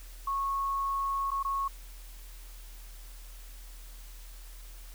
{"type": "tone with dropouts", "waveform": "sine", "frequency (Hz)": 1100, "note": "C#6", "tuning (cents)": -14, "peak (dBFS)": -28, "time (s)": [0.27, 1.68], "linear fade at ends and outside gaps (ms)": 5, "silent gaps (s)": [[1.306, 1.315], [1.429, 1.448]], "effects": ["added 40 Hz sine -44 dBFS peak until 4.94 s", "white hiss -54 dBFS RMS until 4.94 s"]}